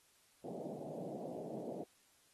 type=band-pass noise; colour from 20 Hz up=white; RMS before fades=-45 dBFS; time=0.44-1.84 s; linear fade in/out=5 ms; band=140 to 690 Hz; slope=48 dB/octave; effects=white hiss -70 dBFS RMS until 2.33 s + AAC 32 kbps